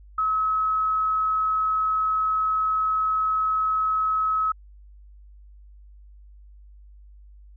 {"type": "tone", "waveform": "sine", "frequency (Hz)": 1285, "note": "E6", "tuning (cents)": -45, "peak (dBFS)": -20, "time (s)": [0.18, 4.52], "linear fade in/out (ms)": 5, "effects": ["added 50 Hz sine -45 dBFS peak until 7.56 s"]}